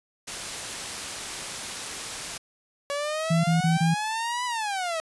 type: low-pass noise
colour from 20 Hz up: white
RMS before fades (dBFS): -36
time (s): 0.27-2.38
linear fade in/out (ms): 10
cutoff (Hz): 10000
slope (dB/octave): 12
type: exponential two-way sweep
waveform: sawtooth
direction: up then down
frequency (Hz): 563 to 1000 to 631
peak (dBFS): -23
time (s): 2.9-5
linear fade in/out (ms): 0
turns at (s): 4.45
type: tone bursts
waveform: sine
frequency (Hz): 164.81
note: E3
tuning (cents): 0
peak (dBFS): -19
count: 4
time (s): 3.3-3.944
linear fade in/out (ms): 10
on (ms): 140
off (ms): 28
effects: resampled to 24000 Hz